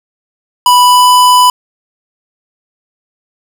square tone with pitch glide, 987.8 to 994.7 Hz, B5 to B5, 0 to +12 cents, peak -4 dBFS, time 0.66-1.5 s, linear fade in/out 2 ms, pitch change +12 cents, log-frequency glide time 0.81-1.09 s, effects none

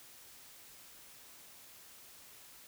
silence, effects white hiss -56 dBFS RMS until 2.67 s

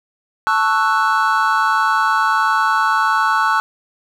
triangle chord, F# minor seventh, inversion first, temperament equal, 880 / 1108.7 / 1318.5 / 1480 Hz, A5 / C#6 / E6 / F#6, 0 / 0 / 0 / 0 cents, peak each -17 dBFS, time 0.47-3.6 s, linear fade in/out 0 ms, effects none

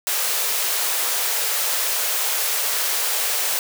white high-pass noise, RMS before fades -22 dBFS, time 0.07-3.59 s, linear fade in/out 0 ms, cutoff 410 Hz, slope 48 dB/octave, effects none

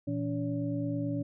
sine tone cluster, 117.8 / 166.9 / 284.9 / 568 Hz, A#2 / E3 / C#4 / C#5, +19 / +22 / +48 / +42 cents, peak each -35 / -37 / -32 / -40 dBFS, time 0.07-1.23 s, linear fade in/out 10 ms, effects none

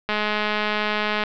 click train, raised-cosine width 0.3 ms, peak -7 dBFS, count 243, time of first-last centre 0.09-1.237 s, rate 211 Hz, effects low-pass 4000 Hz 12 dB/octave

